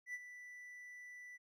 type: tone with ADSR envelope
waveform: triangle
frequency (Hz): 1975.5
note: B6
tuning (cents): 0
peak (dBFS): -38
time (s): 0.06-1.38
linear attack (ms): 80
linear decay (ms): 39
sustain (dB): -11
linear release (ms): 25
effects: none